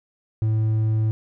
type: tone with hard clipping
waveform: sine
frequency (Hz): 109.5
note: A2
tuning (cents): -8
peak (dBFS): -19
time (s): 0.42-1.11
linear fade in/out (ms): 0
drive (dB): 3
effects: none